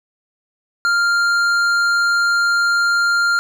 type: tone with hard clipping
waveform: sine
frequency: 1396.9 Hz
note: F6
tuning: in tune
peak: -15 dBFS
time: 0.85-3.39 s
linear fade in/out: 0 ms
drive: 9 dB
effects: none